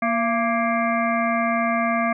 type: harmonic tone with a mistuned harmonic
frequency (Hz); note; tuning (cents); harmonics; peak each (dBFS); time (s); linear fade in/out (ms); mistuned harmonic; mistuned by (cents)
234.4; A#3; +10; 1 / 3 / 5 / 7 / 9 / 10; -24 / -23 / -25 / -31 / -28 / -34; 0.02-2.13; 5; 3; -59
effects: none